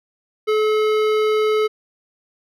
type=tone with hard clipping; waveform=sine; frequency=430 Hz; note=A4; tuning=40 cents flat; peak=-17 dBFS; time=0.47-1.68 s; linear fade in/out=20 ms; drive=15 dB; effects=none